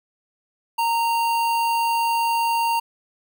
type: tone with notch filter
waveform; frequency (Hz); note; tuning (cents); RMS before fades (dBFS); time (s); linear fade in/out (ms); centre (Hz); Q
square; 925; A#5; -14; -21; 0.78-2.8; 10; 6000; 2
effects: none